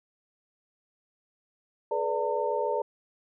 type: tone cluster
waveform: sine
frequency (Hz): 423.6 / 490.9 / 583 / 907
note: G#4 / B4 / D5 / A#5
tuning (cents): +34 / -10 / -13 / -48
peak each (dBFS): -31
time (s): 1.91-2.82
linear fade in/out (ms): 5
effects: none